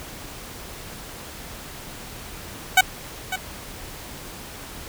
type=tone with echo; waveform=15% pulse; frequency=751 Hz; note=F#5; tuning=26 cents sharp; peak=-4 dBFS; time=2.77-2.81 s; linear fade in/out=5 ms; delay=550 ms; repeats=1; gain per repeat=-13 dB; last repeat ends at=3.36 s; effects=pink hiss -38 dBFS RMS until 4.88 s